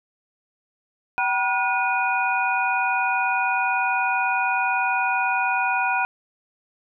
sine tone cluster, 766 / 965 / 1447 / 2466 Hz, G5 / B5 / F#6 / D#7, -40 / -40 / -39 / -16 cents, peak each -25 dBFS, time 1.18-6.05 s, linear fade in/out 0 ms, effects none

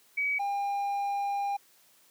sine / triangle tone pair in turn, 2272 / 803.3 Hz, C#7 / G5, +42 / +42 cents, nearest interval octave + tritone, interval 1800 cents, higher first, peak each -26 dBFS, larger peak neither, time 0.17-0.39 / 0.39-1.57 s, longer second, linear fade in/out 10 ms, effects white hiss -62 dBFS RMS until 2.1 s + high-pass 150 Hz 12 dB/octave

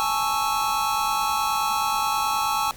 square chord, A major seventh, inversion third, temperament equal, 830.6 / 880 / 1108.7 / 1318.5 Hz, G#5 / A5 / C#6 / E6, 0 / 0 / 0 / 0 cents, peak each -28 dBFS, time 0-2.71 s, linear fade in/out 0 ms, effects pink hiss -44 dBFS RMS until 2.76 s

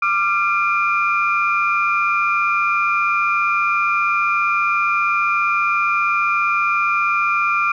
sine tone cluster, 1185 / 1377 / 2400 Hz, D6 / F6 / D7, +15 / -25 / +37 cents, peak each -19 dBFS, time 0.02-7.72 s, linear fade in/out 5 ms, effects tanh soft clip ceiling -6 dBFS

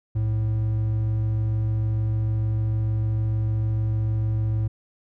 triangle tone pair together, 62.2 / 108.85 Hz, B1 / A2, +13 / -18 cents, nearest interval minor seventh, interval 969 cents, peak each -29 / -19 dBFS, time 0.15-4.68 s, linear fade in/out 10 ms, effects none

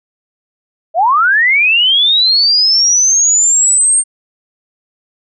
sine linear sweep, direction up, 612 to 8740 Hz, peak -7 dBFS, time 0.94-4.04 s, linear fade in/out 50 ms, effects none

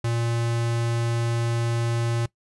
square tone, 117 Hz, A#2, 7 cents sharp, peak -23 dBFS, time 0.04-2.26 s, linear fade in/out 5 ms, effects noise-tail reverb RT60 0.1 s tail -20 dB re dry + resampled to 24000 Hz

